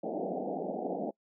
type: band-pass noise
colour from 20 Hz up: white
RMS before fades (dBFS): -35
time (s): 0.03-1.11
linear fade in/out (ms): 10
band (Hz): 170 to 780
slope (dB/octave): 96
effects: noise-tail reverb RT60 0.1 s tail -25 dB re dry